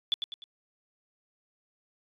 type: tone with echo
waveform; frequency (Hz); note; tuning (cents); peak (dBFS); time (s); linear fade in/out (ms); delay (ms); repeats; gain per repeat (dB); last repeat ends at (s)
sine; 3459; A7; -30; -23; 0.12-0.14; 0; 100; 3; -7; 0.44
effects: resampled to 24000 Hz